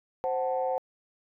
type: chord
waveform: sine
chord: F# diminished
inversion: second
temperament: equal with one note detuned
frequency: 523.3 / 744.3 / 880 Hz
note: C5 / F#5 / A5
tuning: 0 / +10 / 0 cents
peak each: -28 / -30 / -34 dBFS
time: 0.24-0.78 s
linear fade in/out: 0 ms
effects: tanh soft clip ceiling -17 dBFS